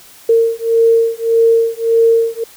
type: beating tone pair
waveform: sine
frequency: 456.7 / 458.4 Hz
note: A#4 / A#4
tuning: -36 / -29 cents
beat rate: 1.7 Hz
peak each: -12 dBFS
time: 0.29-2.44 s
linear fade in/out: 5 ms
effects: white hiss -41 dBFS RMS until 2.56 s